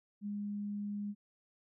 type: tone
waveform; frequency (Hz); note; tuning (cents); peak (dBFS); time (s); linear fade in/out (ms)
sine; 205.1; G#3; -21; -36; 0.21-1.15; 50
effects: none